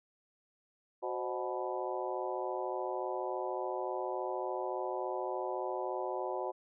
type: harmonic tone with a mistuned harmonic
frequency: 123.47 Hz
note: B2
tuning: in tune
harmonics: 3 / 4 / 5 / 6 / 7 / 8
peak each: -39 / -40 / -41 / -42 / -42 / -43 dBFS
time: 1.02-6.52 s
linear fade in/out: 20 ms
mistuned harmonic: 4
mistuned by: +100 cents
effects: none